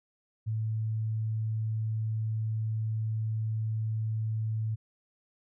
sine tone, 110 Hz, A2, in tune, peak -28 dBFS, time 0.46-4.76 s, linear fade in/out 20 ms, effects none

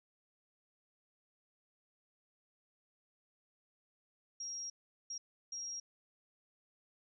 sine tone bursts at uneven times, 5620 Hz, F8, 10 cents sharp, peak -40 dBFS, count 3, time 4.4-4.7 / 5.1-5.18 / 5.52-5.8 s, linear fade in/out 5 ms, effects none

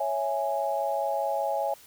sine chord, C# minor, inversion none, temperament equal, 554.4 / 659.3 / 830.6 Hz, C#5 / E5 / G#5, 0 / 0 / 0 cents, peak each -30 / -30 / -29 dBFS, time 0-1.74 s, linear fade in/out 5 ms, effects white hiss -53 dBFS RMS until 1.86 s

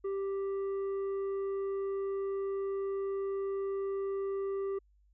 triangle tone with tanh clipping, 392 Hz, G4, in tune, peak -33 dBFS, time 0.04-4.79 s, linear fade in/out 10 ms, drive 10 dB, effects added 50 Hz sine -63 dBFS peak until 5.13 s

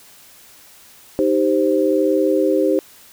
sine chord, C minor, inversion first, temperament equal, 311.1 / 392 / 523.3 Hz, Eb4 / G4 / C5, 0 / 0 / 0 cents, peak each -18 dBFS, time 1.19-2.79 s, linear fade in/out 0 ms, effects white hiss -46 dBFS RMS until 3.12 s

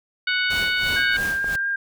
harmonic tone, 740 Hz, F#5, in tune, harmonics 2 / 3 / 4 / 5 / 6, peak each -22 / -26 / -28 / -30 / -32 dBFS, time 0.27-1.17 s, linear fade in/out 5 ms
pink noise with tremolo, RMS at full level -31 dBFS, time 0.5-1.56 s, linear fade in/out 5 ms, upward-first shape sine, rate 3 Hz, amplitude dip 80%
sine tone with vibrato, 1600 Hz, G6, 35 cents sharp, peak -21 dBFS, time 0.96-1.76 s, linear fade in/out 5 ms, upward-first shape sine, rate 4.5 Hz, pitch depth 12 cents each way
click, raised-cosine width 1 ms, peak -20 dBFS, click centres 1.444 s
effects none

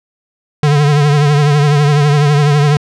square tone with vibrato, 146.2 Hz, D3, 7 cents flat, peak -8 dBFS, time 0.63-2.77 s, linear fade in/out 2 ms, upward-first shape triangle, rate 12 Hz, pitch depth 68 cents each way, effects low-pass 6000 Hz 12 dB/octave

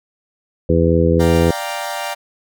harmonic tone, 83.4 Hz, E2, 21 cents sharp, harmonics 1 / 2 / 3 / 4 / 5 / 6, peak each -17 / -17 / -21 / -19 / -19 / -17 dBFS, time 0.69-1.51 s, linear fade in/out 5 ms
sawtooth chord, G minor seventh, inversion second, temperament equal, 587.3 / 698.5 / 784 / 932.3 Hz, D5 / F5 / G5 / Bb5, 0 / 0 / 0 / 0 cents, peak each -24 dBFS, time 1.19-2.15 s, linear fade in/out 20 ms
effects none

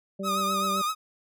harmonic tone, 194.6 Hz, G3, 12 cents flat, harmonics 1 / 2 / 3, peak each -32 / -37 / -36 dBFS, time 0.19-0.82 s, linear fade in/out 10 ms
45% pulse tone with vibrato, 1244.5 Hz, D#6, in tune, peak -25 dBFS, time 0.23-0.95 s, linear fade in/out 50 ms, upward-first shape triangle, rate 7.7 Hz, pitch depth 67 cents each way
effects none

